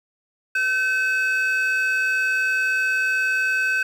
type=tone pair together; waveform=triangle; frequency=1533 / 2578 Hz; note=G6 / E7; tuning=-39 / -39 cents; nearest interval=major sixth; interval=900 cents; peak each=-17 / -22 dBFS; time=0.55-3.83 s; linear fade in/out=5 ms; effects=tanh soft clip ceiling -13 dBFS + 9-bit